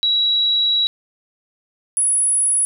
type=tone pair in turn; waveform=sine; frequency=3890 / 10218 Hz; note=B7 / D#9; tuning=-27 / +45 cents; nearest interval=octave + perfect fourth; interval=1672 cents; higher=second; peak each=-14 dBFS; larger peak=neither; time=0.03-0.87 / 1.97-2.65 s; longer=first; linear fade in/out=0 ms; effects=none